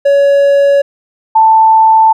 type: tone pair in turn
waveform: triangle / sine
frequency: 562 / 884.7 Hz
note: C#5 / A5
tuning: +24 / +9 cents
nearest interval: minor sixth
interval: 785 cents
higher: second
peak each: -3 dBFS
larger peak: neither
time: 0.05-0.82 / 1.35-2.13 s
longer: second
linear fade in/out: 10 ms
effects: none